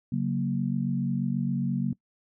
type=chord; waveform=sine; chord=F# major; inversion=second; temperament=equal; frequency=138.59 / 185 / 233.1 Hz; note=C#3 / F#3 / A#3; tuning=0 / 0 / 0 cents; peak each=-29 dBFS; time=0.12-1.93 s; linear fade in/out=5 ms; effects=noise-tail reverb RT60 0.1 s tail -22 dB re dry